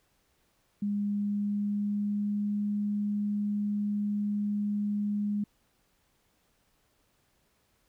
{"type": "tone with pitch glide", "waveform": "sine", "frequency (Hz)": [204.3, 206.3], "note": ["G#3", "G#3"], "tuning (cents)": [-28, -11], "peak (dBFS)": -27, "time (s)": [0.82, 5.44], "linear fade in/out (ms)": 5, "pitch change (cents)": 17, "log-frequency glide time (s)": [1.08, 2.64], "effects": ["pink hiss -71 dBFS RMS until 7.88 s"]}